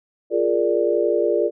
sine chord, Bb dominant seventh, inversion second, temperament equal, 349.2 / 415.3 / 466.2 / 587.3 Hz, F4 / Ab4 / Bb4 / D5, 0 / 0 / 0 / 0 cents, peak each -22 dBFS, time 0.3-1.51 s, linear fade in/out 50 ms, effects none

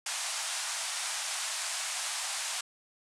white band-pass noise, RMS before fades -35 dBFS, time 0.06-2.61 s, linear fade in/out 5 ms, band 650 to 9700 Hz, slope 48 dB/octave, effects none

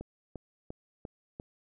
click train, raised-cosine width 2 ms, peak -27 dBFS, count 5, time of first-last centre 0.01-1.399 s, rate 2.88 Hz, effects none

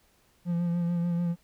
triangle tone with vibrato, 172.5 Hz, F3, 21 cents flat, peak -23 dBFS, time 0.45-1.36 s, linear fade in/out 50 ms, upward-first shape sine, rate 6.8 Hz, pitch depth 27 cents each way, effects pink hiss -65 dBFS RMS until 1.43 s

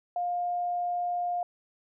sine tone, 707 Hz, F5, 21 cents sharp, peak -27 dBFS, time 0.16-1.43 s, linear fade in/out 2 ms, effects none

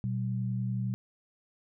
sine tone pair together, 120.9 / 191.92 Hz, B2 / G3, -36 / -36 cents, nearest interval minor sixth, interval 800 cents, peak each -30 / -34 dBFS, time 0.04-0.94 s, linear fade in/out 0 ms, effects none

